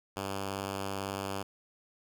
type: tone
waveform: 5% pulse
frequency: 98 Hz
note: G2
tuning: in tune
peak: -23 dBFS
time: 0.16-1.43 s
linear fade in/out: 10 ms
effects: none